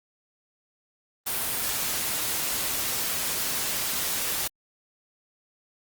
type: noise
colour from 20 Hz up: white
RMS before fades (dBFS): -28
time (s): 1.26-4.48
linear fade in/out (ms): 10
effects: Opus 32 kbps